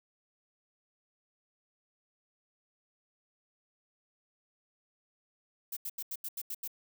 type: noise bursts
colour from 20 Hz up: violet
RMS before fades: -38 dBFS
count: 8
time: 5.72-6.677 s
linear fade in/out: 5 ms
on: 47 ms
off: 83 ms
effects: none